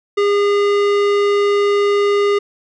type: tone with tanh clipping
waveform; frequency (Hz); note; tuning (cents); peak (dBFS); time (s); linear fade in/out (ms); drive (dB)
sine; 406.8; G#4; -36; -14; 0.17-2.39; 10; 18
effects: none